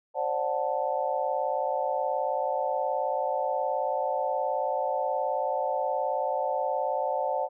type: chord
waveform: sine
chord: D dominant seventh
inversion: third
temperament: just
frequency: 528.6 / 587.3 / 734.2 / 881 Hz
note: C5 / D5 / F#5 / A5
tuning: +18 / 0 / -14 / +2 cents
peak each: -31 dBFS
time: 0.14-7.49 s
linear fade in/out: 50 ms
effects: none